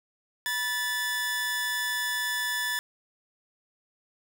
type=tone pair together; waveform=sawtooth; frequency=976.8 / 1744 Hz; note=B5 / A6; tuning=-19 / -16 cents; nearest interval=minor seventh; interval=1003 cents; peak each=-34 / -24 dBFS; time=0.46-2.79 s; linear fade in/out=0 ms; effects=none